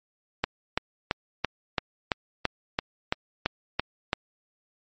click train, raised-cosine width 0.3 ms, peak -7 dBFS, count 12, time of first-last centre 0.44-4.131 s, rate 2.98 Hz, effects MP3 32 kbps

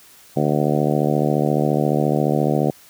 harmonic tone, 74.4 Hz, D2, 23 cents sharp, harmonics 2 / 3 / 4 / 5 / 6 / 7 / 8 / 9 / 10, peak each -21 / -23 / -24 / -25 / -26 / -26 / -27 / -28 / -28 dBFS, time 0.36-2.71 s, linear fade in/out 10 ms, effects white hiss -48 dBFS RMS until 2.89 s

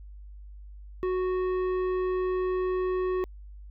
triangle tone with tanh clipping, 368.9 Hz, F#4, 5 cents flat, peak -27 dBFS, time 1.03-3.24 s, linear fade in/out 0 ms, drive 15 dB, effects added 50 Hz sine -42 dBFS peak until 3.7 s

